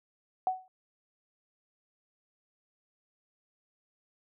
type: tone with exponential decay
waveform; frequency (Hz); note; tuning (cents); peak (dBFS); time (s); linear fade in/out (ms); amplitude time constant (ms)
sine; 747; F#5; +16; -22; 0.47-0.68; 1; 44
effects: none